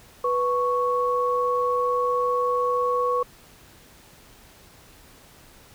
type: tone pair together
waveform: sine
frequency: 493 / 1108.5 Hz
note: B4 / C#6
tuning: -3 / 0 cents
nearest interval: octave + major second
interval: 1403 cents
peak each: -23 dBFS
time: 0.24-3.23 s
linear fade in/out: 5 ms
effects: pink hiss -51 dBFS RMS until 5.74 s